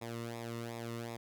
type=tone with flanger; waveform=sawtooth; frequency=116.6 Hz; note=A#2; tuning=1 cent sharp; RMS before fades=-42 dBFS; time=0.01-1.17 s; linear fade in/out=10 ms; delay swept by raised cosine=0.66 to 1.28 ms; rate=2.7 Hz; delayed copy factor=-0.75; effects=none